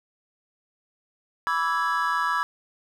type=chord; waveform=triangle; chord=E dominant seventh; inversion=second; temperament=equal with one note detuned; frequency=987.8 / 1152.5 / 1318.5 / 1661.2 Hz; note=B5 / D6 / E6 / G#6; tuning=0 / -33 / 0 / 0 cents; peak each=-26 dBFS; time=1.47-2.43 s; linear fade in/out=0 ms; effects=none